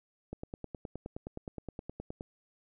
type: click train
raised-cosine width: 2 ms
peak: -26 dBFS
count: 19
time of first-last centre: 0.33-2.209 s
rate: 9.58 Hz
effects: none